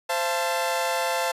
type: chord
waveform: sawtooth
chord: F major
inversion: second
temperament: equal with one note detuned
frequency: 523.3 / 680.5 / 880 Hz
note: C5 / F5 / A5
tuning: 0 / -45 / 0 cents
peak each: -24 dBFS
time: 0.09-1.32 s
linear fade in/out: 10 ms
effects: resampled to 32000 Hz

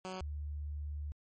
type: tone pair in turn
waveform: 10% pulse / sine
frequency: 186.5 / 73.67 Hz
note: F#3 / D2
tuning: +14 / +6 cents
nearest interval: octave + major third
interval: 1608 cents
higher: first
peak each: -32 / -37 dBFS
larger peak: first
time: 0.05-0.21 / 0.21-1.12 s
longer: second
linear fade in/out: 0 ms
effects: MP3 32 kbps

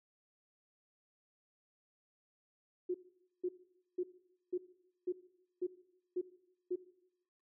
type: tone bursts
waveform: sine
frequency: 361 Hz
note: F#4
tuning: 43 cents flat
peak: -32 dBFS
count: 8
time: 2.89-6.76 s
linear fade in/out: 10 ms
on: 55 ms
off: 490 ms
effects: noise-tail reverb RT60 0.8 s tail -17 dB re dry

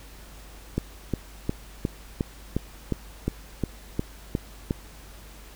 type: click train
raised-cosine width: 3 ms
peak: -11 dBFS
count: 12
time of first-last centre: 0.78-4.709 s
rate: 2.8 Hz
effects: added 50 Hz sine -45 dBFS peak until 5.55 s + pink hiss -49 dBFS RMS until 5.55 s

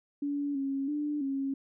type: tone with pitch steps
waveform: sine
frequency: 286.1 / 273.4 / 295.6 / 272.7 Hz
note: D4 / C#4 / D4 / C#4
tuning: -45 / -24 / +11 / -28 cents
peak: -29 dBFS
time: 0.22-1.54 s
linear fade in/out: 5 ms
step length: 330 ms
effects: none

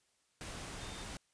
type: tone in noise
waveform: sine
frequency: 3630 Hz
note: A#7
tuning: 47 cents flat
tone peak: -53 dBFS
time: 0.81-1.03 s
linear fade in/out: 0 ms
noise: pink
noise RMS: -45 dBFS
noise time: 0.41-1.17 s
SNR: -11 dB
effects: white hiss -75 dBFS RMS until 1.33 s + resampled to 22050 Hz

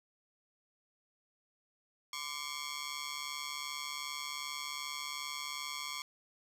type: ring-modulated tone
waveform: 10% pulse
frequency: 1100 Hz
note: C#6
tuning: 14 cents flat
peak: -27 dBFS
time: 2.13-6.02 s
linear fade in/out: 2 ms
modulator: 71.3 Hz
effects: resampled to 32000 Hz + 10-bit

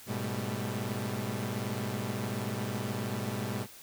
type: tone cluster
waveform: sawtooth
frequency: 105.5 / 124.1 / 197.5 / 218.6 Hz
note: G#2 / B2 / G3 / A3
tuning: +28 / +9 / +13 / -11 cents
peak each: -34 / -33 / -34 / -36 dBFS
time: 0.06-3.67 s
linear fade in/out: 50 ms
effects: white hiss -51 dBFS RMS until 3.82 s

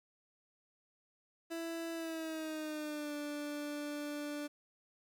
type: tone with pitch glide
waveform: 30% pulse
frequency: 331.4 to 293.5 Hz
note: E4 to D4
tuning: +9 to -1 cents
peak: -36 dBFS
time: 1.5-4.48 s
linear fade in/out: 20 ms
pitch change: -210 cents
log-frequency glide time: 1.93-3.14 s
effects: 11-bit

